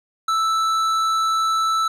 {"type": "tone with tanh clipping", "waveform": "sine", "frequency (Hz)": 1318.5, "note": "E6", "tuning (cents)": 0, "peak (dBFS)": -19, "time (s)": [0.28, 1.88], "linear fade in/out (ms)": 5, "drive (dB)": 12, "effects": []}